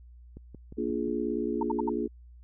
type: click train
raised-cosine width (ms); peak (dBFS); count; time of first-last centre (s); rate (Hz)
3; -31; 5; 0.37-1.078; 5.65
type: chord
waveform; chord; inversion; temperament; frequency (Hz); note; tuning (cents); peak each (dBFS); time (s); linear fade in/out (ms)
sine; Bb dominant seventh; none; just; 233.1 / 291.4 / 349.6 / 419.5; Bb3 / D4 / F4 / Ab4; 0 / -13 / +2 / +17; -33; 0.77-2.08; 20
type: tone bursts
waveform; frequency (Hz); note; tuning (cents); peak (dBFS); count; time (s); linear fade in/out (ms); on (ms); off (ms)
sine; 910; A#5; -42; -27; 4; 1.61-1.894; 5; 20; 68
effects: added 60 Hz sine -48 dBFS peak until 2.43 s